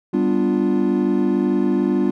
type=chord; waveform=triangle; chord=G dominant seventh; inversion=none; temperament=equal; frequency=196 / 246.9 / 293.7 / 349.2 Hz; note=G3 / B3 / D4 / F4; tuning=0 / 0 / 0 / 0 cents; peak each=-19 dBFS; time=0.13-2.11 s; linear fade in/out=10 ms; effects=tanh soft clip ceiling -5 dBFS